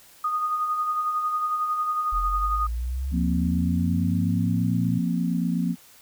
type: tone with tremolo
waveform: sine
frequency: 1236 Hz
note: D#6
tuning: 12 cents flat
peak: -21 dBFS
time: 0.24-2.67 s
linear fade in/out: 5 ms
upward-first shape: sine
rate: 11 Hz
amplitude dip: 40%
type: linear sweep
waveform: sine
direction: up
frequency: 41 to 121 Hz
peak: -25 dBFS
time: 2.12-4.99 s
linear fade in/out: 10 ms
type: chord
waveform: sine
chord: F suspended fourth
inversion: none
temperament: equal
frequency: 174.61 / 233.1 / 261.6 Hz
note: F3 / Bb3 / C4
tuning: 0 / 0 / 0 cents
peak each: -24 / -27 / -29 dBFS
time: 3.11-5.76 s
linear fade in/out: 50 ms
effects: white hiss -52 dBFS RMS until 6.01 s